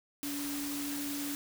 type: tone in noise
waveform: sine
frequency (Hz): 286.2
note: D4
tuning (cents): -45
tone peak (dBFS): -36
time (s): 0.23-1.35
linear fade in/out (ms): 0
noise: white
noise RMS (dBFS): -40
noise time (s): 0.23-1.35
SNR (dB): +1
effects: none